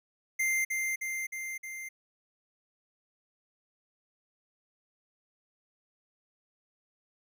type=tone with echo; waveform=square; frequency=2093 Hz; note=C7; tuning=in tune; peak=-27 dBFS; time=0.39-0.65 s; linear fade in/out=10 ms; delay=310 ms; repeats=4; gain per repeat=-3 dB; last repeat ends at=1.89 s; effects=none